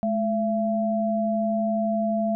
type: tone pair together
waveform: sine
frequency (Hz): 213.5 / 674.7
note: G#3 / E5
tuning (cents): +48 / +40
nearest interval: octave + minor sixth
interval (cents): 1992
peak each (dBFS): -24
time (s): 0.03-2.35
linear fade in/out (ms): 0
effects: none